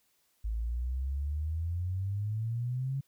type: exponential sweep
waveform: sine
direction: up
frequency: 53.1 to 138.59 Hz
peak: -30 dBFS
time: 0.44-3.01 s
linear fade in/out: 10 ms
effects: white hiss -72 dBFS RMS until 3.07 s